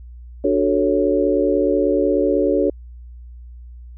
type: chord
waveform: sine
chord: D major seventh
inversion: none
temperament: equal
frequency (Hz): 293.7 / 370 / 440 / 554.4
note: D4 / F#4 / A4 / C#5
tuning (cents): 0 / 0 / 0 / 0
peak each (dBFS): -20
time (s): 0.44-2.7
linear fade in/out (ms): 5
effects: added 60 Hz sine -35 dBFS peak until 3.97 s